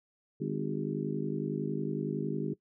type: harmonic tone with a mistuned harmonic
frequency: 50.9 Hz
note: G#1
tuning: 34 cents flat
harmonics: 3 / 4 / 5 / 6 / 7 / 8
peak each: -36 / -37 / -38 / -39 / -39 / -40 dBFS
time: 0.4-2.54 s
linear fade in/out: 10 ms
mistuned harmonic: 7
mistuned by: +53 cents
effects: noise-tail reverb RT60 0.1 s tail -19 dB re dry